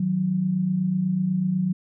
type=tone pair together; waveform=sine; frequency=157.4 / 185.5 Hz; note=D#3 / F#3; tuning=+20 / +5 cents; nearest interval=minor third; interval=285 cents; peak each=-28 / -21 dBFS; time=0-1.73 s; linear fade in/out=5 ms; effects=none